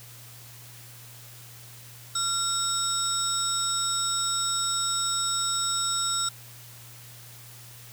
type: tone cluster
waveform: sine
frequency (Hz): 1370 / 3766 / 5400 / 7920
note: F6 / A#7 / E8 / B8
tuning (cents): -34 / +17 / +41 / +4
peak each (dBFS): -31 / -30 / -33 / -28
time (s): 2.15-6.29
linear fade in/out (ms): 5
effects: added 119 Hz sine -48 dBFS peak until 7.92 s + white hiss -48 dBFS RMS until 7.92 s